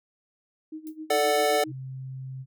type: tone with tremolo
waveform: sine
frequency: 313 Hz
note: D#4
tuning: 10 cents sharp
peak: -33 dBFS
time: 0.72-1.72 s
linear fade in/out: 5 ms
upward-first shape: sine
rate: 7.6 Hz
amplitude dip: 85%
type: noise with exponential decay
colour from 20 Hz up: violet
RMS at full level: -44 dBFS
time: 0.87-0.97 s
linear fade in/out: 0 ms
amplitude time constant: 20 ms
type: chord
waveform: square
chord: D major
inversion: second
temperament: equal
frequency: 440 / 587.3 / 740 Hz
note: A4 / D5 / F#5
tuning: 0 / 0 / 0 cents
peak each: -26 dBFS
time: 1.1-1.64 s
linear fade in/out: 5 ms
type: tone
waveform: sine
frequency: 131.6 Hz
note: C3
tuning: 10 cents sharp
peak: -34 dBFS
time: 1.66-2.46 s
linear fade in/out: 50 ms
effects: none